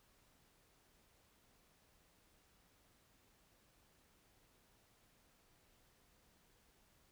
silence, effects pink hiss -72 dBFS RMS until 7.11 s

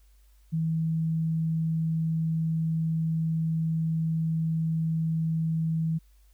sine tone, 161.2 Hz, E3, 38 cents flat, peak -24 dBFS, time 0.52-5.99 s, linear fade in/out 20 ms, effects added 50 Hz sine -55 dBFS peak until 6.33 s + white hiss -69 dBFS RMS until 6.33 s

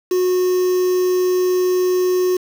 triangle tone with quantisation, 365.2 Hz, F#4, 23 cents flat, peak -12 dBFS, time 0.11-2.37 s, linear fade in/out 5 ms, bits 5, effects none

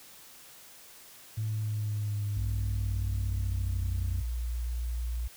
sine linear sweep, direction down, 109.2 to 88.3 Hz, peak -28 dBFS, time 1.37-4.22 s, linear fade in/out 10 ms
sine tone, 59.4 Hz, A#1, 33 cents sharp, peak -29 dBFS, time 2.36-5.28 s, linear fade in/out 10 ms
effects tanh soft clip ceiling -24 dBFS + white hiss -52 dBFS RMS until 5.36 s

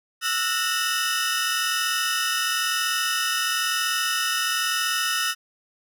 30% pulse tone cluster, 1324 / 1459 / 1837 / 2959 / 5090 Hz, E6 / F#6 / A#6 / F#7 / D#8, +7 / -25 / -26 / -1 / +39 cents, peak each -26 dBFS, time 0.21-5.35 s, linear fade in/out 50 ms, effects none

